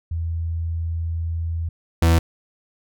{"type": "tone pair in turn", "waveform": ["sine", "40% pulse"], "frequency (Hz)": [82.8, 82.8], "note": ["E2", "E2"], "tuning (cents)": [8, 8], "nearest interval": "unison", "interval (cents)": 0, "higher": "neither", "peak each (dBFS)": [-22, -12], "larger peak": "second", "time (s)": [[0.11, 1.69], [2.02, 2.19]], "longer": "first", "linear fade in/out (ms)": 5, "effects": []}